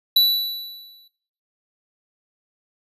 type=tone with exponential decay; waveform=square; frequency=3951 Hz; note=B7; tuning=in tune; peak=-11 dBFS; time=0.16-1.08 s; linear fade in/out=5 ms; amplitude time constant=200 ms; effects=noise-tail reverb RT60 0.5 s tail -17 dB re dry + resampled to 32000 Hz